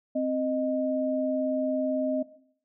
sine tone pair together, 262 / 620 Hz, C4 / D#5, +2 / -6 cents, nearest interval octave + minor third, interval 1492 cents, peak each -27 dBFS, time 0.15-2.23 s, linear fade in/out 10 ms, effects noise-tail reverb RT60 0.6 s tail -17 dB re dry

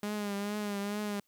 sawtooth tone with vibrato, 205.1 Hz, G#3, 21 cents flat, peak -29 dBFS, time 0.03-1.2 s, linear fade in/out 2 ms, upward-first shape triangle, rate 2.3 Hz, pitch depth 53 cents each way, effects white hiss -74 dBFS RMS until 1.27 s

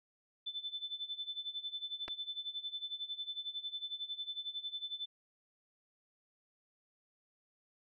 sine tone with tremolo, 3520 Hz, A7, in tune, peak -36 dBFS, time 0.46-5.06 s, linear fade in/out 10 ms, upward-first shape sine, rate 11 Hz, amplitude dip 85%
clicks, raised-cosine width 0.3 ms, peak -27 dBFS, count 2, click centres 2.08 / 2.083 s
effects none

